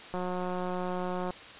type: click train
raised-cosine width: 1 ms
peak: -21 dBFS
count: 212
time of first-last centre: 0.14-1.306 s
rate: 181 Hz
effects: white hiss -46 dBFS RMS until 1.59 s + resampled to 8000 Hz

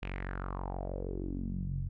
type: tone with low-pass filter sweep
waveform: sawtooth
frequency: 46.32 Hz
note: F#1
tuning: 3 cents sharp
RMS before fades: -37 dBFS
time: 0.02-1.89 s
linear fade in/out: 10 ms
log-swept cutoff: 2700 to 110 Hz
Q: 4.7
effects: none

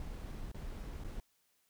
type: noise with dropouts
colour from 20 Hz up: brown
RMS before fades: -43 dBFS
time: 0-1.2 s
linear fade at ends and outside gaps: 1 ms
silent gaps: 0.516-0.545 / 1.038-1.046 s
effects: white hiss -75 dBFS RMS until 1.69 s

